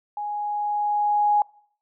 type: tone with level ramp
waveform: sine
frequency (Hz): 830.6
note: G#5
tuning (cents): 0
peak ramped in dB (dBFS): -27 to -15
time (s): 0.17-1.42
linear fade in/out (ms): 2
effects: noise-tail reverb RT60 0.6 s tail -25 dB re dry